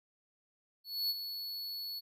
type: tone with ADSR envelope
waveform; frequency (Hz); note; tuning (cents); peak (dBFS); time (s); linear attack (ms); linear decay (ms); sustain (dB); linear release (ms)
square; 4406; C#8; -11; -30; 0.84-2.01; 260; 32; -9; 29
effects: none

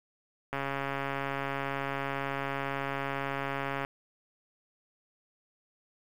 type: click train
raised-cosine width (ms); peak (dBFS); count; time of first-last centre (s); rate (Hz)
0.5; -18; 459; 0.53-3.849; 138
effects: 8-bit

